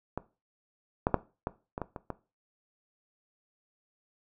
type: clicks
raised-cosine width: 1 ms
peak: -18 / -10 / -8 / -16 / -20 / -19 / -24 / -20 dBFS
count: 8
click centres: 0.176 / 1.069 / 1.143 / 1.471 / 1.779 / 1.817 / 1.962 / 2.103 s
effects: noise-tail reverb RT60 0.3 s tail -17 dB re dry